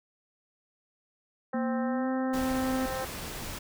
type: harmonic tone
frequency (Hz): 261.6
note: C4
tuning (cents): 0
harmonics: 2 / 3 / 4 / 5 / 6 / 7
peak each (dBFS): -34 / -37 / -43 / -42 / -45 / -45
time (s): 1.53-3.05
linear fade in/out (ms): 5
type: tone with pitch glide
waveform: sine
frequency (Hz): 234.5 to 258.7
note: A#3 to C4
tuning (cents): +11 to -19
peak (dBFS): -28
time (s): 1.54-2.86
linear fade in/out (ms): 5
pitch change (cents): +170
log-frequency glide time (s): 1.8-2.08
type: noise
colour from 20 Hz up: pink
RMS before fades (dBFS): -38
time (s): 2.33-3.59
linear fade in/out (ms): 10
effects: none